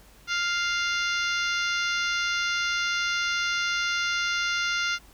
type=harmonic tone; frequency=698.5 Hz; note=F5; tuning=in tune; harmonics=2 / 3 / 4 / 5 / 6 / 7 / 8 / 9; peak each=-27 / -31 / -33 / -35 / -37 / -38 / -39 / -40 dBFS; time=0.27-4.99 s; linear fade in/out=50 ms; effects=added 50 Hz sine -55 dBFS peak until 5.13 s + pink hiss -55 dBFS RMS until 5.13 s